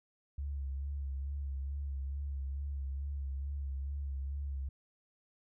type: tone with vibrato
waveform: sine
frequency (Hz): 69.3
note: C#2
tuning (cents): 0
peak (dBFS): -35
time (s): 0.38-4.69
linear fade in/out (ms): 5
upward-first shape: sine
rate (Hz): 2.3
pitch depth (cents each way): 44
effects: none